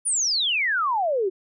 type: exponential sweep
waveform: sine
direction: down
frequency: 9956 to 358.2 Hz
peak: -20 dBFS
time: 0.05-1.3 s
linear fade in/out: 20 ms
effects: none